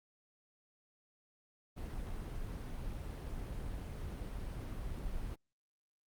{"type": "noise", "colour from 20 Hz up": "brown", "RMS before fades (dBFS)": -41, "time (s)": [1.76, 5.36], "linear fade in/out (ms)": 20, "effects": ["Opus 32 kbps"]}